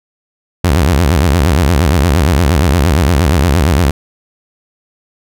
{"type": "tone with vibrato", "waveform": "sawtooth", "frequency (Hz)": 77.9, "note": "D#2", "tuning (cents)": 3, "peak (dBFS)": -4, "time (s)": [0.64, 3.91], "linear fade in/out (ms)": 5, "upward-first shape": "sine", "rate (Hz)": 8.6, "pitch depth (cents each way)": 300, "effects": []}